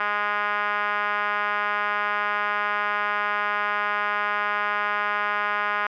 5% pulse tone with band-pass filter, 206.8 Hz, G#3, 7 cents flat, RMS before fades -25 dBFS, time 0-5.87 s, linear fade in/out 2 ms, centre 1300 Hz, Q 1.7, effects resampled to 11025 Hz

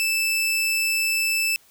sawtooth tone, 2637 Hz, E7, in tune, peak -17 dBFS, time 0-1.56 s, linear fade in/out 0 ms, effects white hiss -56 dBFS RMS until 1.7 s

